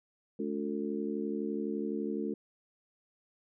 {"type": "harmonic tone with a mistuned harmonic", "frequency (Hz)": 71.9, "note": "D2", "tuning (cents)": -36, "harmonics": [3, 4, 5, 6], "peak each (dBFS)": [-36, -37, -38, -39], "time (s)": [0.39, 2.34], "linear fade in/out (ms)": 5, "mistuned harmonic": 6, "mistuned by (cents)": 62, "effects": []}